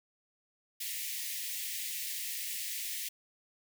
white high-pass noise, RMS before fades -38 dBFS, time 0.8-3.09 s, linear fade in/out 10 ms, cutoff 1800 Hz, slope 96 dB/octave, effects none

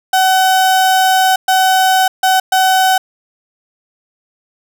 35% pulse tone bursts at uneven times, 755 Hz, F#5, 35 cents sharp, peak -7 dBFS, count 4, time 0.13-1.36 / 1.48-2.08 / 2.23-2.4 / 2.52-2.98 s, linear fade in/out 5 ms, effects none

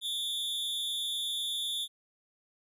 45% pulse tone with amplitude modulation, 3520 Hz, A7, in tune, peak -28 dBFS, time 0.01-1.88 s, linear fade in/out 50 ms, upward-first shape sine, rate 228 Hz, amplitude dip 85%, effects resampled to 32000 Hz

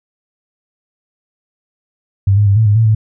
sine tone with pitch steps, 98.3 / 103.7 / 99.4 / 111.1 / 103.5 / 112.9 / 108.7 Hz, G2 / G#2 / G2 / A2 / G#2 / A2 / A2, +5 / -2 / +25 / +17 / -5 / +45 / -21 cents, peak -7 dBFS, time 2.27-2.949 s, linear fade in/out 5 ms, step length 97 ms, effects none

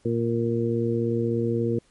harmonic tone, 116.54 Hz, A#2, in tune, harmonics 1 / 2 / 3 / 4, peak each -27 / -27 / -27 / -27 dBFS, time 0.05-1.79 s, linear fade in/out 5 ms, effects pink hiss -62 dBFS RMS until 1.9 s + MP3 48 kbps

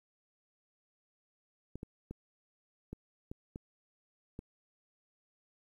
clicks, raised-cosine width 3 ms, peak -29 dBFS, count 7, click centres 1.756 / 1.831 / 2.11 / 2.93 / 3.315 / 3.559 / 4.391 s, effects 11-bit

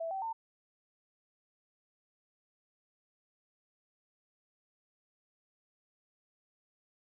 sine tone with pitch steps, 659.3 / 770.6 / 900.6 Hz, E5 / G5 / A5, 0 / -30 / +40 cents, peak -34 dBFS, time 0-0.33 s, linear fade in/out 10 ms, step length 110 ms, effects none

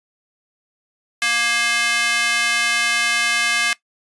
square tone with high-pass filter, 235 Hz, A#3, 14 cents sharp, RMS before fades -19 dBFS, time 1.22-3.73 s, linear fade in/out 0 ms, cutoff 1900 Hz, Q 1.7, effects noise-tail reverb RT60 0.1 s tail -18 dB re dry + resampled to 24000 Hz

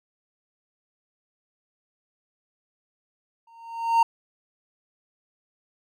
triangle tone with exponential growth, 920 Hz, A#5, 23 cents flat, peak -11 dBFS, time 3.47-4.03 s, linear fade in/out 5 ms, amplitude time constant 120 ms, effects none

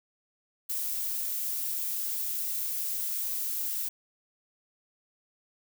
violet noise, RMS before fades -32 dBFS, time 0.69-3.89 s, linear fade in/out 10 ms, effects none

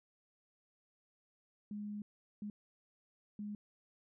sine tone bursts at uneven times, 207.7 Hz, G#3, in tune, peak -40 dBFS, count 3, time 1.71-2.02 / 2.42-2.5 / 3.39-3.55 s, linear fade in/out 2 ms, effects none

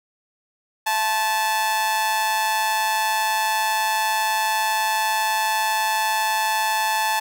sawtooth tone with amplitude modulation, 872 Hz, A5, 16 cents flat, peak -13 dBFS, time 0.86-7.2 s, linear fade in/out 10 ms, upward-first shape sine, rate 198 Hz, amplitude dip 55%, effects none

